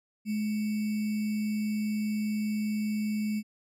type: tone with sample-and-hold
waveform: sine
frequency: 212.5 Hz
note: G#3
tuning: 40 cents sharp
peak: -27 dBFS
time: 0.25-3.43 s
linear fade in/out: 50 ms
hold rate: 2450 Hz
effects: resampled to 32000 Hz